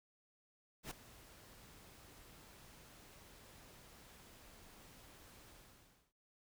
pink noise with ADSR envelope, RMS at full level -44 dBFS, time 0.83-6.13 s, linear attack 81 ms, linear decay 5 ms, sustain -16 dB, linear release 620 ms, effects none

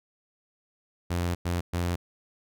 sawtooth tone bursts at uneven times, 87.31 Hz, F2, in tune, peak -22 dBFS, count 3, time 1.1-1.35 / 1.45-1.61 / 1.73-1.96 s, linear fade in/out 10 ms, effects none

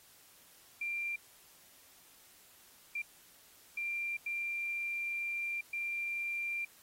sine tone bursts at uneven times, 2374 Hz, D7, 18 cents sharp, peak -34 dBFS, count 5, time 0.81-1.16 / 2.95-3.02 / 3.77-4.17 / 4.26-5.61 / 5.73-6.65 s, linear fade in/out 5 ms, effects white hiss -61 dBFS RMS until 6.82 s + AAC 48 kbps

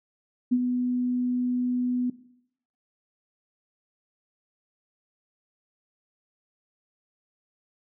sine tone with ADSR envelope, 248.1 Hz, B3, 8 cents sharp, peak -17 dBFS, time 0.51-2.1 s, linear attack 16 ms, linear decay 53 ms, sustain -6 dB, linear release 4 ms, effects noise-tail reverb RT60 0.7 s tail -17 dB re dry

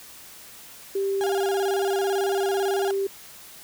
sine tone, 392 Hz, G4, in tune, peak -22 dBFS, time 0.95-3.07 s, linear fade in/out 5 ms
35% pulse tone with vibrato, 761 Hz, F#5, 48 cents sharp, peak -26 dBFS, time 1.21-2.91 s, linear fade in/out 0 ms, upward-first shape square, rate 18 Hz, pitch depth 130 cents each way
effects white hiss -45 dBFS RMS until 3.63 s

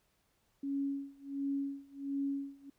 sine tone with tremolo, 277.9 Hz, C#4, 4 cents sharp, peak -31 dBFS, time 0.63-2.7 s, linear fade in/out 5 ms, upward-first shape sine, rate 1.4 Hz, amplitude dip 95%, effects pink hiss -75 dBFS RMS until 2.78 s

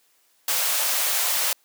white high-pass noise, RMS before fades -23 dBFS, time 0.48-1.53 s, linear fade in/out 2 ms, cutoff 480 Hz, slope 48 dB/octave, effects white hiss -63 dBFS RMS until 1.64 s + high-pass 300 Hz 12 dB/octave

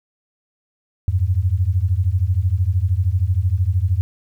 sine beating tone pair, 85.6 / 98.6 Hz, F2 / G2, -34 / +11 cents, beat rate 13 Hz, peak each -18 dBFS, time 1.08-4.01 s, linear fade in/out 0 ms, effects 9-bit

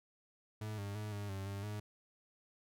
40% pulse tone with pitch steps, 107.4 / 100.6 / 106.1 / 102.2 / 97.1 / 99.5 / 104.9 Hz, A2 / G2 / G#2 / G#2 / G2 / G2 / G#2, -41 / +45 / +38 / -27 / -16 / +26 / +18 cents, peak -39 dBFS, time 0.61-1.8 s, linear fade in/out 5 ms, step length 170 ms, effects none

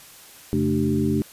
sine tone cluster, 90.5 / 139.4 / 220 / 296.9 / 384.8 Hz, F#2 / C#3 / A3 / D4 / G4, -38 / +10 / 0 / +19 / -32 cents, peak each -29 / -26 / -23 / -24 / -27 dBFS, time 0.53-1.22 s, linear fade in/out 0 ms, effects white hiss -46 dBFS RMS until 1.32 s + resampled to 32000 Hz

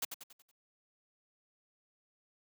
white noise with echo, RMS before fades -35 dBFS, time 0.02-0.05 s, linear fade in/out 5 ms, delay 93 ms, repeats 5, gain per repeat -7 dB, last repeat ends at 0.515 s, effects high-pass 150 Hz 12 dB/octave

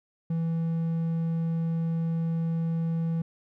triangle tone, 164.81 Hz, E3, in tune, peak -23 dBFS, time 0.3-3.22 s, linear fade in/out 5 ms, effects none

